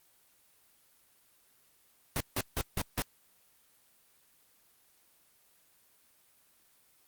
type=noise bursts; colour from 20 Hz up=pink; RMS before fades=-31 dBFS; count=5; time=2.16-3.02 s; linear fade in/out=0 ms; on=44 ms; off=160 ms; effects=white hiss -66 dBFS RMS until 7.07 s + Opus 24 kbps